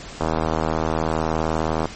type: click train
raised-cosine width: 1 ms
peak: -7 dBFS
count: 132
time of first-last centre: 0.21-1.856 s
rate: 79.6 Hz
effects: pink hiss -37 dBFS RMS until 1.95 s + MP3 32 kbps